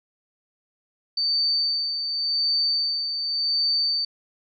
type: tone with tremolo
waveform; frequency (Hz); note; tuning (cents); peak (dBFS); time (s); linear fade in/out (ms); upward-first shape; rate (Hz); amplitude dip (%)
sine; 4577; D8; -45; -19; 1.17-4.05; 5; sine; 0.89; 50
effects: none